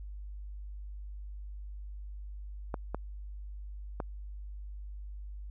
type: clicks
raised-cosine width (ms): 1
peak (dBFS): -20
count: 3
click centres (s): 2.742 / 2.946 / 4.002
effects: added 50 Hz sine -40 dBFS peak until 5.5 s